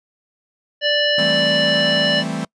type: harmonic tone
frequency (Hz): 587.3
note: D5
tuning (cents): 0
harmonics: 1 / 3 / 5 / 7 / 9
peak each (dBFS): -19 / -21 / -19 / -27 / -27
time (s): 0.81-2.24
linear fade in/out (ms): 50
type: chord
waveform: 45% pulse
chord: A minor seventh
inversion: second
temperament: equal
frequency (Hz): 164.81 / 196 / 220 / 261.6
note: E3 / G3 / A3 / C4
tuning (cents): 0 / 0 / 0 / 0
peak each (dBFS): -27 / -28 / -27 / -29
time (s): 1.18-2.45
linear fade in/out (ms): 5
effects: noise-tail reverb RT60 0.1 s tail -26 dB re dry + resampled to 22050 Hz